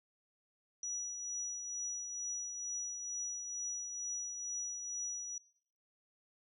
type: tone with tremolo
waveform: sine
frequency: 5850 Hz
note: F#8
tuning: 21 cents flat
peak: -36 dBFS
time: 0.83-5.38 s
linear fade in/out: 2 ms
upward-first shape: triangle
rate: 2.2 Hz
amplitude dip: 45%
effects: noise-tail reverb RT60 0.8 s tail -26 dB re dry